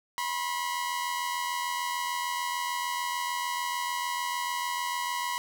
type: tone pair together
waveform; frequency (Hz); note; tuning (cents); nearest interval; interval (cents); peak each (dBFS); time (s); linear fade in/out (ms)
sawtooth; 975.3 / 1062; B5 / C6; -22 / +25; minor second; 147; -27 / -31; 0.18-5.38; 0
effects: none